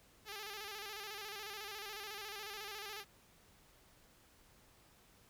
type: tone with vibrato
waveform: 5% pulse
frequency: 415.3 Hz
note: G#4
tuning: in tune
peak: -33 dBFS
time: 0.25-3.05 s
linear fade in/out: 50 ms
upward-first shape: square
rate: 14 Hz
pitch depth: 67 cents each way
effects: pink hiss -66 dBFS RMS until 5.29 s